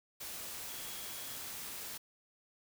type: tone in noise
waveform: sine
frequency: 3322 Hz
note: G#7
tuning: in tune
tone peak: -54 dBFS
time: 0.69-1.37 s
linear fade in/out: 10 ms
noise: white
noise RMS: -44 dBFS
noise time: 0.2-1.98 s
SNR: -13 dB
effects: none